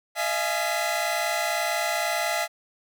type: tone cluster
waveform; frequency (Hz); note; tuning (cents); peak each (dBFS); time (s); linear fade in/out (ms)
sawtooth; 622 / 684 / 839 / 2010; D#5 / F5 / G#5 / B6; -1 / -36 / +17 / +30; -27 / -24 / -27 / -27; 0.15-2.48; 50
effects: none